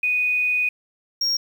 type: tone pair in turn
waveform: sine / triangle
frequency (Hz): 2483 / 5574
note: D#7 / F8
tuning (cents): -4 / -4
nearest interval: octave + major second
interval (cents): 1400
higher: second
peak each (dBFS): -18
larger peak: neither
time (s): 0.03-0.69 / 1.21-1.37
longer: first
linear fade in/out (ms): 5
effects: 8-bit